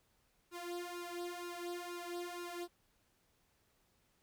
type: tone with flanger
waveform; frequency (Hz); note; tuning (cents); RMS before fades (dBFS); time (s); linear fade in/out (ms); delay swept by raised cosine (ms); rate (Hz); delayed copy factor
sawtooth; 350; F4; +4; -44; 0.51-2.68; 50; 0.74 to 2.64; 2.1; +0.8
effects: pink hiss -75 dBFS RMS until 4.22 s